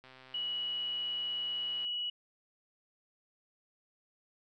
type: click train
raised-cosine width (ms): 0.3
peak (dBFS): -38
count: 236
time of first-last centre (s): 0.04-1.848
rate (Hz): 130
type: tone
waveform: sine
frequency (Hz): 2929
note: F#7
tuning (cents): -18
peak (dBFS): -33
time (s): 0.34-2.1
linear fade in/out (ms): 5
effects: none